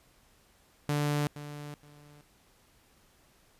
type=tone with echo; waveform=sawtooth; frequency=146.83 Hz; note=D3; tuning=in tune; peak=-23 dBFS; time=0.89-1.27 s; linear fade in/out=0 ms; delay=470 ms; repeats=2; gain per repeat=-13 dB; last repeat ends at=2.21 s; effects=pink hiss -64 dBFS RMS until 3.59 s + resampled to 32000 Hz